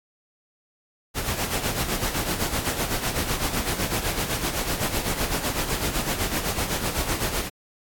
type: noise with tremolo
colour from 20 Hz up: pink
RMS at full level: -24 dBFS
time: 1.14-7.5 s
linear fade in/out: 50 ms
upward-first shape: sine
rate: 7.9 Hz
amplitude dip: 60%
effects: AAC 64 kbps